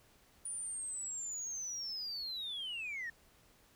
sine linear sweep, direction down, 9540 to 1784 Hz, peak -37 dBFS, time 0.45-3.1 s, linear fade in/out 5 ms, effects tanh soft clip ceiling -36 dBFS + pink hiss -66 dBFS RMS until 3.75 s

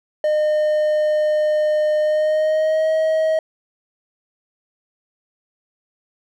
triangle tone with pitch glide, 609 to 633.8 Hz, D#5 to D#5, -37 to +32 cents, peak -13 dBFS, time 0.24-3.39 s, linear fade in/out 2 ms, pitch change +69 cents, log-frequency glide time 2-2.91 s, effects none

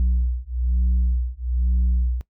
sine beating tone pair, 60.7 / 61.8 Hz, B1 / B1, -29 / +2 cents, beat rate 1.1 Hz, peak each -19 dBFS, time 0-2.21 s, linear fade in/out 0 ms, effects noise-tail reverb RT60 0.1 s tail -20 dB re dry + tanh soft clip ceiling -15 dBFS

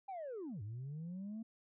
sine linear two-way sweep, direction down then up, 806 to 98 to 228.6 Hz, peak -40 dBFS, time 0.08-1.43 s, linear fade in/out 10 ms, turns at 0.62 s, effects tanh soft clip ceiling -40 dBFS

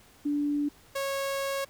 sine / sawtooth tone pair in turn, 291.1 / 549.5 Hz, D4 / C#5, -15 / -15 cents, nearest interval major seventh, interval 1100 cents, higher second, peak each -25 dBFS, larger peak neither, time 0.25-0.69 / 0.95-1.65 s, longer second, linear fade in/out 10 ms, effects pink hiss -57 dBFS RMS until 1.69 s

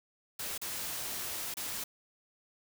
white noise with dropouts, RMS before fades -38 dBFS, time 0.39-1.84 s, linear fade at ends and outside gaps 5 ms, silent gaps 0.579-0.615 / 1.541-1.569 s, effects none

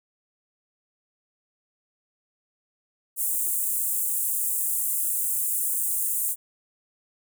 pink high-pass noise, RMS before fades -26 dBFS, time 3.16-6.36 s, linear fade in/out 50 ms, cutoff 8000 Hz, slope 48 dB/octave, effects none

